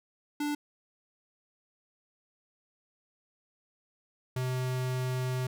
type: tone pair in turn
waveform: square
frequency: 293.7 / 127.91 Hz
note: D4 / C3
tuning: 0 / -39 cents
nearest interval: octave + major second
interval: 1439 cents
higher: first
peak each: -30 / -30 dBFS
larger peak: neither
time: 0.4-0.55 / 4.36-5.47 s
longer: second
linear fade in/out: 5 ms
effects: none